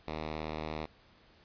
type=tone with vibrato; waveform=5% pulse; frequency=77.78 Hz; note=D#2; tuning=in tune; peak=-25 dBFS; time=0.07-0.86 s; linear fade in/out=10 ms; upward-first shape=sine; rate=14 Hz; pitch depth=10 cents each way; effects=pink hiss -62 dBFS RMS until 1.44 s + resampled to 11025 Hz